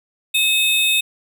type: tone pair together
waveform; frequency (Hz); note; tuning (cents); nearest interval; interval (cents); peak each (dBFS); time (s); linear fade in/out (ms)
square; 2571 / 3648; E7 / A#7; -44 / -38; tritone; 606; -18; 0.34-1.01; 10
effects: none